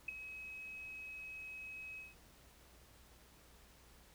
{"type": "tone with ADSR envelope", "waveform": "sine", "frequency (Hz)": 2550, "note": "D#7", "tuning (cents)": 42, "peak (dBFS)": -34, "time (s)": [0.08, 2.15], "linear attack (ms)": 6, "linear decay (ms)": 12, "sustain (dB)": -12, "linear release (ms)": 170, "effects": ["added 60 Hz sine -66 dBFS peak until 4.14 s", "pink hiss -64 dBFS RMS until 4.14 s"]}